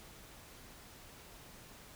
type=silence; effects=pink hiss -55 dBFS RMS until 1.95 s